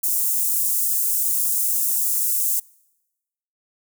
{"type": "high-pass noise", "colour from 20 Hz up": "white", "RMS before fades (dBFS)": -21, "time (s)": [0.03, 2.6], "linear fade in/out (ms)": 10, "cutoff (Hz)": 7600, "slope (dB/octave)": 24, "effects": ["noise-tail reverb RT60 1.0 s tail -26 dB re dry"]}